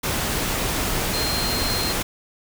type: tone in noise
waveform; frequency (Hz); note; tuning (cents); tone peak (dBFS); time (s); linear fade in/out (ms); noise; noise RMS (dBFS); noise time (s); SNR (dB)
sine; 4186; C8; 0; -26; 1.13-1.93; 10; pink; -24; 0.03-2.03; -5
effects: none